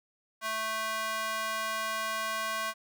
square tone with high-pass filter, 220 Hz, A3, in tune, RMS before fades -33 dBFS, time 0.41-2.74 s, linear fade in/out 50 ms, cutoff 1100 Hz, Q 1.6, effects none

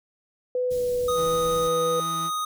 sine tone with pitch glide, 500 to 492.3 Hz, B4 to B4, +21 to -6 cents, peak -22 dBFS, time 0.55-2 s, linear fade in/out 2 ms, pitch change -27 cents, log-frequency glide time 0.73-0.8 s
pink band-stop noise, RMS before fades -40 dBFS, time 0.7-1.69 s, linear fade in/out 20 ms, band 260 to 5100 Hz, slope 12 dB/octave
square tone, 1244.5 Hz, D#6, in tune, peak -26 dBFS, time 1.08-2.45 s, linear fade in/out 5 ms
30% pulse tone with vibrato, 164.81 Hz, E3, in tune, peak -31 dBFS, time 1.14-2.31 s, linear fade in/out 50 ms, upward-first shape sine, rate 5.5 Hz, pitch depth 8 cents each way
effects none

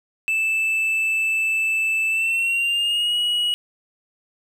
triangle tone with pitch glide, 2637 to 2909 Hz, E7 to F#7, 0 to -30 cents, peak -17 dBFS, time 0.28-3.54 s, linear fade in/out 0 ms, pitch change +170 cents, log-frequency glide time 2.09-3.17 s, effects none

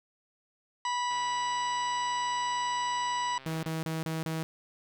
harmonic tone, 980 Hz, B5, 14 cents flat, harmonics 1 / 2 / 3 / 4 / 5 / 6 / 8, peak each -29 / -38 / -40 / -44 / -47 / -47 / -45 dBFS, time 0.85-3.38 s, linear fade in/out 2 ms
click train, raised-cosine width 0.3 ms, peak -33 dBFS, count 344, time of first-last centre 1.11-3.689 s, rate 133 Hz
sawtooth tone bursts, 160.6 Hz, E3, 45 cents flat, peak -27 dBFS, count 5, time 3.46-4.43 s, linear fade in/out 0 ms, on 170 ms, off 30 ms
effects none

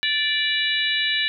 harmonic tone with a mistuned harmonic, 585 Hz, D5, 7 cents flat, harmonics 3 / 4 / 5 / 6 / 7, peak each -25 / -27 / -25 / -31 / -25 dBFS, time 0.03-1.28 s, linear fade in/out 0 ms, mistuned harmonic 7, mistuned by -81 cents, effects none

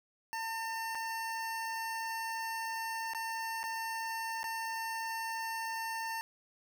25% pulse tone with dropouts, 903 Hz, A5, 45 cents sharp, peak -32 dBFS, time 0.33-6.21 s, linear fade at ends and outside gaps 0 ms, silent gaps 0.949-0.953 / 3.135-3.148 / 3.631-3.639 / 4.431-4.441 s, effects none

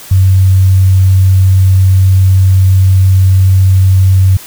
sine tone, 94.6 Hz, F#2, 39 cents sharp, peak -3 dBFS, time 0.11-4.37 s, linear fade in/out 5 ms, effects white hiss -31 dBFS RMS until 4.46 s

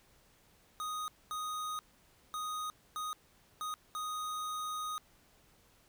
square tone bursts at uneven times, 1244.5 Hz, D#6, in tune, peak -37 dBFS, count 6, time 0.8-1.08 / 1.31-1.79 / 2.34-2.7 / 2.96-3.13 / 3.61-3.74 / 3.95-4.98 s, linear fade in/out 0 ms, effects pink hiss -66 dBFS RMS until 5.88 s

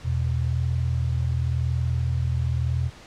sine tone pair together, 82.55 / 123.47 Hz, E2 / B2, +3 / 0 cents, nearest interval perfect fifth, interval 697 cents, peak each -24 dBFS, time 0.03-2.91 s, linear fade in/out 50 ms, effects pink hiss -46 dBFS RMS until 3.06 s + low-pass 6000 Hz 12 dB/octave

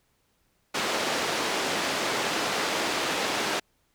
pink band-pass noise, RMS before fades -28 dBFS, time 0.74-3.6 s, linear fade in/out 10 ms, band 330 to 5700 Hz, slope 12 dB/octave, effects pink hiss -70 dBFS RMS until 3.94 s

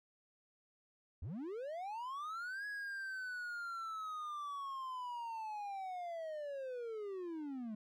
triangle linear two-way sweep, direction up then down, 64.9 to 1678 to 207.3 Hz, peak -39 dBFS, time 1.22-7.75 s, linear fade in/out 5 ms, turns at 2.66 s, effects none

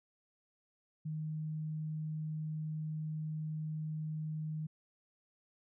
sine tone, 155.3 Hz, D#3, 3 cents flat, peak -36 dBFS, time 1.05-4.67 s, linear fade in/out 10 ms, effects none

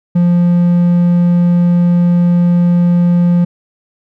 triangle tone, 174.61 Hz, F3, in tune, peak -5 dBFS, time 0.15-3.45 s, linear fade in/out 10 ms, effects none

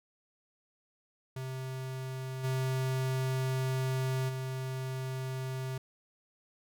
square tone with level steps, 130.81 Hz, C3, in tune, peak -37 / -30 / -35 dBFS, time 1.36-5.78 s, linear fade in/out 5 ms, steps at 2.43 / 4.28 s, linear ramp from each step 20 ms, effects none

